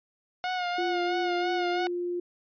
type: tone with vibrato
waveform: sawtooth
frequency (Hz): 721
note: F#5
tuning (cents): -45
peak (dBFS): -24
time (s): 0.44-1.87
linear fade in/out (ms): 0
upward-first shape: sine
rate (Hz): 3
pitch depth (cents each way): 41
type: tone with pitch glide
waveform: sine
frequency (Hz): 349.2 to 352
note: F4 to F4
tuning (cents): 0 to +14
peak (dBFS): -28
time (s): 0.78-2.2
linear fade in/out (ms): 5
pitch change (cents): +14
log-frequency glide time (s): 0.94-2.01
effects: resampled to 11025 Hz